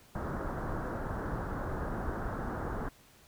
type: low-pass noise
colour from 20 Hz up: pink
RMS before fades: -36 dBFS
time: 0.15-2.89 s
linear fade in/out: 5 ms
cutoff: 1600 Hz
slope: 48 dB/octave
effects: pink hiss -60 dBFS RMS until 3.27 s